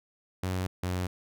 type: tone pair in turn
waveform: sawtooth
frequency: 92.5 / 90.81 Hz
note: F#2 / F#2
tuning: 0 / -32 cents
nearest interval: unison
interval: 32 cents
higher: first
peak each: -25 dBFS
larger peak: neither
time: 0.43-0.67 / 0.83-1.07 s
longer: neither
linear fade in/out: 5 ms
effects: none